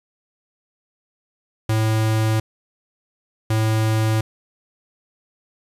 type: tone pair in turn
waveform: square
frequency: 110 / 110 Hz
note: A2 / A2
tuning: 0 / 0 cents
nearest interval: unison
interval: 0 cents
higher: neither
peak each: -17 dBFS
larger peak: neither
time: 1.69-2.4 / 3.5-4.21 s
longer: neither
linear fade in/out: 5 ms
effects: resampled to 32000 Hz + 8-bit